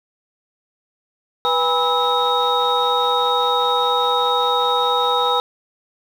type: tone cluster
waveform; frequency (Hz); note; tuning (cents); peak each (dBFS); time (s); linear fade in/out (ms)
sine; 491 / 813 / 982 / 1299 / 3747; B4 / G#5 / B5 / E6 / A#7; -10 / -37 / -10 / -26 / +8; -21; 1.45-5.4; 0
effects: tanh soft clip ceiling -7 dBFS + 7-bit